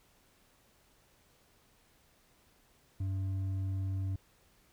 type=tone with hard clipping; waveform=sine; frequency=95.8 Hz; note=G2; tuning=39 cents flat; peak=-33 dBFS; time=3-4.16 s; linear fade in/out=5 ms; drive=4 dB; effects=pink hiss -67 dBFS RMS until 4.72 s